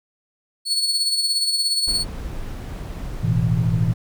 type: tone with tremolo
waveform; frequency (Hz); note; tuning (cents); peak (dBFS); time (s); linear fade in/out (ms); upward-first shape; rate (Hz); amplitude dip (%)
35% pulse; 4406; C#8; -11; -15; 0.65-2.05; 50; sine; 17; 50
type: noise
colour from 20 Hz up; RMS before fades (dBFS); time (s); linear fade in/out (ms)
brown; -30; 1.87-3.94; 10
type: chord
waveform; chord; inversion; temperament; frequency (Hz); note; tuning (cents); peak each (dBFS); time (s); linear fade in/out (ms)
sine; A suspended second; none; equal; 110 / 123.47 / 164.81; A2 / B2 / E3; 0 / 0 / 0; -21; 3.23-3.93; 10
effects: none